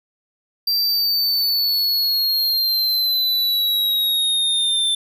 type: linear sweep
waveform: square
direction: down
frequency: 4715 to 3543 Hz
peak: -17 dBFS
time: 0.67-4.95 s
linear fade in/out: 5 ms
effects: none